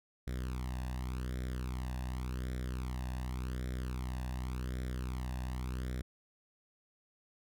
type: tone with flanger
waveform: sawtooth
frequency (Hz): 63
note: B1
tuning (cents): +35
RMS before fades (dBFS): -38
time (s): 0.27-6.02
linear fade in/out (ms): 5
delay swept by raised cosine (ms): 0.54 to 1.13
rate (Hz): 0.88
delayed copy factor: +0.75
effects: none